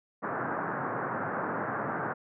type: band-pass noise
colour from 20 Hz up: white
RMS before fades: -33 dBFS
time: 0.22-2.14 s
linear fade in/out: 20 ms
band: 110 to 1600 Hz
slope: 48 dB/octave
effects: none